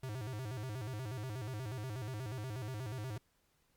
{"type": "tone with vibrato", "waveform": "square", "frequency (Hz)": 117.4, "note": "A#2", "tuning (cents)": 13, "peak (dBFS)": -40, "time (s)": [0.03, 3.18], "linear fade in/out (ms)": 5, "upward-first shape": "square", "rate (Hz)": 8.3, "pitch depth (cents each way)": 190, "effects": ["pink hiss -75 dBFS RMS until 3.76 s", "Opus 48 kbps"]}